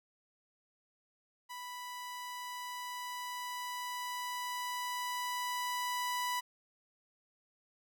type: tone with level ramp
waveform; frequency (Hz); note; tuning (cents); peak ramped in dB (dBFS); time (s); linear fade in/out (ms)
sawtooth; 987.8; B5; 0; -39 to -29; 1.49-6.41; 20
effects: none